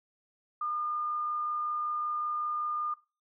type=tone with amplitude modulation; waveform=sine; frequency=1212 Hz; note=D#6; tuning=46 cents flat; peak=-29 dBFS; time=0.61-2.94 s; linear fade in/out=5 ms; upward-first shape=sine; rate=65.3 Hz; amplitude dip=25%; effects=noise-tail reverb RT60 0.3 s tail -18 dB re dry